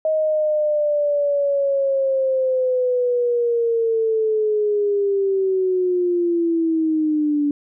sine linear sweep, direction down, 630 to 288 Hz, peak -16 dBFS, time 0.05-7.51 s, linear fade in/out 2 ms, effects none

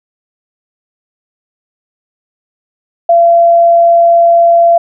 sine tone, 681 Hz, F5, 44 cents flat, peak -3 dBFS, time 3.09-4.78 s, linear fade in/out 5 ms, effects none

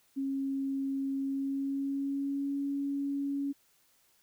sine tone with pitch glide, 272.1 to 280.1 Hz, C#4 to C#4, -32 to +18 cents, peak -30 dBFS, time 0.16-3.53 s, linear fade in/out 20 ms, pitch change +50 cents, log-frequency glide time 1.2-2.58 s, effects white hiss -68 dBFS RMS until 4.22 s

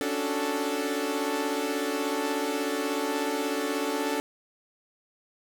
sawtooth chord, D major seventh, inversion third, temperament equal, 277.2 / 293.7 / 370 / 440 Hz, C#4 / D4 / F#4 / A4, 0 / 0 / 0 / 0 cents, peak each -29 / -28 / -32 / -27 dBFS, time 0.01-4.2 s, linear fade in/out 0 ms, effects none

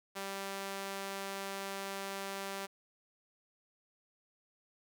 sawtooth tone with high-pass filter, 196 Hz, G3, in tune, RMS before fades -41 dBFS, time 0.15-2.67 s, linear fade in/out 20 ms, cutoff 450 Hz, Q 0.56, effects none

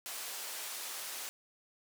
white band-pass noise, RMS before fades -42 dBFS, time 0.06-1.29 s, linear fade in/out 0 ms, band 470 to 14000 Hz, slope 12 dB/octave, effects none

